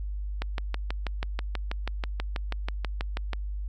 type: click train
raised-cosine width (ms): 0.3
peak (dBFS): -15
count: 19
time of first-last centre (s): 0.42-3.333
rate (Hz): 6.18
effects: added 50 Hz sine -30 dBFS peak until 3.68 s